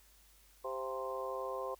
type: harmonic tone with a mistuned harmonic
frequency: 130.81 Hz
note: C3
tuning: in tune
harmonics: 3 / 4 / 5 / 6 / 7 / 8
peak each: -44 / -40 / -47 / -50 / -50 / -42 dBFS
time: 0.64-1.75 s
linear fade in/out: 10 ms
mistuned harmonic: 5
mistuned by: +58 cents
effects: added 50 Hz sine -65 dBFS peak until 1.79 s + white hiss -65 dBFS RMS until 1.79 s